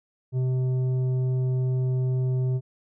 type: tone with tanh clipping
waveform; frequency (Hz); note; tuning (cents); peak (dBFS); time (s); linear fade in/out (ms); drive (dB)
sine; 128.4; C3; -32; -23; 0.32-2.61; 50; 8
effects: none